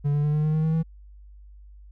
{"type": "tone with pitch steps", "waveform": "triangle", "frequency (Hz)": [144, 146.43, 148.91, 151.42, 153.98, 156.58, 159.23, 161.91], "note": ["D3", "D3", "D3", "D#3", "D#3", "D#3", "D#3", "E3"], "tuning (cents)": [-34, -5, 24, -47, -18, 11, 40, -31], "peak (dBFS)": -18, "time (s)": [0.04, 0.832], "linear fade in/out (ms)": 20, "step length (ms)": 99, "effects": ["added 50 Hz sine -44 dBFS peak until 1.91 s"]}